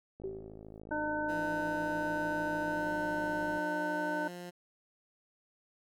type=click train; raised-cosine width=2 ms; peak=-35 dBFS; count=182; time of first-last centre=0.2-3.577 s; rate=53.6 Hz
type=tone with exponential decay; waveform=sine; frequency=385.1 Hz; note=G4; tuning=31 cents flat; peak=-34 dBFS; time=0.24-0.8 s; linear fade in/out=1 ms; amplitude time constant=120 ms
type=harmonic tone; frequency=302.1 Hz; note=D4; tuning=49 cents sharp; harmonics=1 / 2 / 3 / 5; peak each=-37 / -37 / -37 / -37 dBFS; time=0.91-4.28 s; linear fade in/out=5 ms
type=tone with pitch glide; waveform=15% pulse; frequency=167.7 to 176.85 Hz; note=E3 to F3; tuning=+30 to +22 cents; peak=-36 dBFS; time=1.28-4.51 s; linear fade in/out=20 ms; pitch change=+92 cents; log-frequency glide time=2.64-2.92 s
effects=none